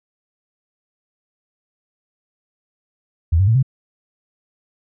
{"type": "tone with pitch steps", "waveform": "sine", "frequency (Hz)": [82.41, 96.32, 112.58, 131.58], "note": ["E2", "G2", "A2", "C3"], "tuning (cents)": [0, -30, 40, 10], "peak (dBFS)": -11, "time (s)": [3.32, 3.628], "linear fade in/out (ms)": 10, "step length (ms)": 77, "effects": []}